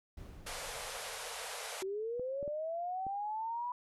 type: noise with exponential decay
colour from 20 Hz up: brown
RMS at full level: -46 dBFS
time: 0.17-2.34 s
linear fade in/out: 5 ms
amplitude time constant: 470 ms
type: band-pass noise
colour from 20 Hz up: pink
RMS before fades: -43 dBFS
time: 0.46-1.83 s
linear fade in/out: 10 ms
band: 440 to 12000 Hz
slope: 96 dB/octave
type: linear sweep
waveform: sine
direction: up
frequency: 371.2 to 987.8 Hz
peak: -35 dBFS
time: 1.82-3.72 s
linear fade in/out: 2 ms
type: clicks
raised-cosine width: 2 ms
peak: -33 dBFS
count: 4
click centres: 2.196 / 2.428 / 2.478 / 3.067 s
effects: none